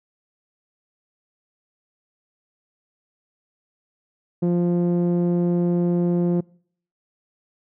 sawtooth tone with low-pass filter, 174.61 Hz, F3, in tune, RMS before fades -20 dBFS, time 4.42-6.41 s, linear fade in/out 10 ms, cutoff 390 Hz, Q 1.2, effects noise-tail reverb RT60 0.6 s tail -26 dB re dry

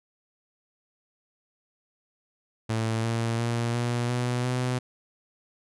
sawtooth tone with pitch steps, 112.6 / 115.1 / 117.65 / 120.26 / 122.93 / 125.66 Hz, A2 / A#2 / A#2 / B2 / B2 / B2, +40 / -22 / +16 / -46 / -8 / +30 cents, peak -21 dBFS, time 2.69-4.79 s, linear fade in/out 10 ms, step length 350 ms, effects resampled to 24000 Hz

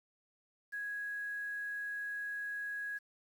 sine tone with quantisation, 1661.2 Hz, G#6, in tune, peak -37 dBFS, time 0.72-2.99 s, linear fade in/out 20 ms, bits 10, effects none

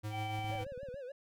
square tone with tremolo, 106.4 Hz, G#2, 42 cents sharp, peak -37 dBFS, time 0.03-0.65 s, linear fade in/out 20 ms, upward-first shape triangle, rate 6.9 Hz, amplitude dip 45%
harmonic tone, 770 Hz, G5, 31 cents flat, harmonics 1 / 3 / 4, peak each -39 / -46 / -50 dBFS, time 0.1-0.65 s, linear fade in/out 50 ms
click train, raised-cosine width 5 ms, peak -39 dBFS, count 11, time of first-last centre 0.39-0.942 s, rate 18.1 Hz
triangle tone with vibrato, 530 Hz, C5, 22 cents sharp, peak -40 dBFS, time 0.51-1.12 s, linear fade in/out 5 ms, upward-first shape sine, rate 6.9 Hz, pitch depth 140 cents each way
effects none

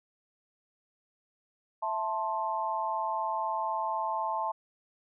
sine chord, A minor, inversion second, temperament just, 660 / 880 / 1056 Hz, E5 / A5 / C6, +2 / 0 / +16 cents, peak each -36 / -31 / -34 dBFS, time 1.82-4.52 s, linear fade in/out 10 ms, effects none

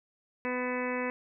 harmonic tone with a mistuned harmonic, 250 Hz, B3, 21 cents sharp, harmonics 1 / 2 / 3 / 4 / 5 / 6 / 7 / 8 / 9 / 10, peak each -35 / -34 / -46 / -38 / -47 / -45 / -41 / -40 / -41 / -44 dBFS, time 0.45-1.1 s, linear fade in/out 0 ms, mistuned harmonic 10, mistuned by +59 cents, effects none

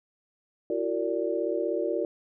sine tone cluster, 337 / 373.3 / 457.8 / 581 Hz, E4 / F#4 / A#4 / D5, +38 / +15 / -31 / -19 cents, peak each -31 dBFS, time 0.7-2.05 s, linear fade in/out 2 ms, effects none

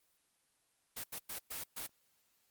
white noise bursts at uneven times, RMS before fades -42 dBFS, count 5, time 0.96-1.04 / 1.12-1.19 / 1.29-1.39 / 1.5-1.64 / 1.76-1.87 s, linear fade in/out 10 ms, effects white hiss -75 dBFS RMS until 2.5 s + Opus 24 kbps

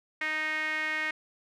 sawtooth tone with band-pass filter, 310.5 Hz, D#4, 3 cents flat, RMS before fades -31 dBFS, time 0.21-1.11 s, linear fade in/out 5 ms, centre 2000 Hz, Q 6.4, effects none

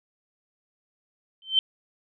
sine tone with exponential growth, 3100 Hz, G7, 20 cents flat, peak -13 dBFS, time 1.42-1.59 s, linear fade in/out 1 ms, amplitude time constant 36 ms, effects none

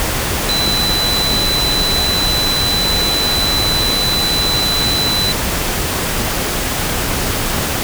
sine tone in noise, 4000 Hz, B7, 21 cents sharp, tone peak -15 dBFS, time 0.49-5.32 s, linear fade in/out 0 ms, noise pink, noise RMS -18 dBFS, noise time 0-7.83 s, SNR 0 dB, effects none

